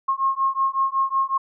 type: beating tone pair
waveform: sine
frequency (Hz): 1075 / 1080.4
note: C6 / C#6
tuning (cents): +47 / -45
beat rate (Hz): 5.4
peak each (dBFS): -22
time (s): 0.08-1.38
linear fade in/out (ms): 10
effects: none